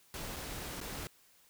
pink noise with dropouts, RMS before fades -42 dBFS, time 0.14-1.07 s, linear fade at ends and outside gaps 0 ms, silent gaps 0.362-0.366 / 0.803-0.813 s, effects white hiss -65 dBFS RMS until 1.49 s

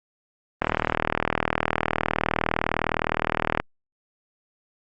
click train, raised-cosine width 0.5 ms, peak -5 dBFS, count 119, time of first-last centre 0.62-3.6 s, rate 39.6 Hz, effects Opus 32 kbps

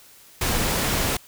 pink noise, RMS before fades -23 dBFS, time 0.41-1.17 s, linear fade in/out 5 ms, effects white hiss -50 dBFS RMS until 1.27 s

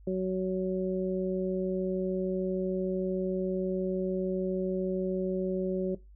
harmonic tone, 186.6 Hz, F#3, 15 cents sharp, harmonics 1 / 2 / 3, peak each -31 / -30 / -35 dBFS, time 0.07-5.95 s, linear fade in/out 5 ms, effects noise-tail reverb RT60 0.2 s tail -18 dB re dry + added 50 Hz sine -50 dBFS peak until 6.15 s

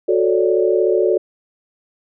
sine chord, D major seventh, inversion first, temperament just, 367.1 / 440.5 / 550.6 / 587.3 Hz, F#4 / A4 / C#5 / D5, -14 / +2 / -12 / 0 cents, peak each -16 / -17 / -22 / -21 dBFS, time 0.08-1.18 s, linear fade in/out 10 ms, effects none

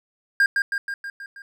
triangle tone with echo, 1609 Hz, G6, 45 cents sharp, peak -12 dBFS, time 0.4-0.46 s, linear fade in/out 2 ms, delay 160 ms, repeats 6, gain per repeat -4 dB, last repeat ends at 1.42 s, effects none

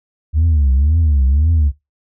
sine tone with vibrato, 73.6 Hz, D2, 4 cents sharp, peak -8 dBFS, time 0.33-1.72 s, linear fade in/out 50 ms, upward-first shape triangle, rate 1.9 Hz, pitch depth 240 cents each way, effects noise-tail reverb RT60 0.2 s tail -19 dB re dry + tanh soft clip ceiling -8 dBFS

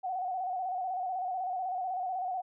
sine tone with vibrato, 740 Hz, F#5, in tune, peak -31 dBFS, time 0.03-2.42 s, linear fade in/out 20 ms, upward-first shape square, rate 16 Hz, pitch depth 48 cents each way, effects none

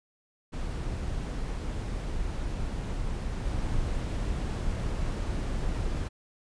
brown noise with level steps, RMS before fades -32 / -30 dBFS, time 0.52-6.09 s, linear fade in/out 20 ms, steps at 3.45 s, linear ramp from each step 5 ms, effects resampled to 22050 Hz

